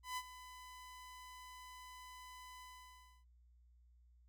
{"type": "tone with ADSR envelope", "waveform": "sawtooth", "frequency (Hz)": 1005, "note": "B5", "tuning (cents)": 30, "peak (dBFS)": -35, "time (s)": [0.03, 3.25], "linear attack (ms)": 140, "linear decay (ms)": 52, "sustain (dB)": -14, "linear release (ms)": 640, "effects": ["added 60 Hz sine -64 dBFS peak until 4.28 s"]}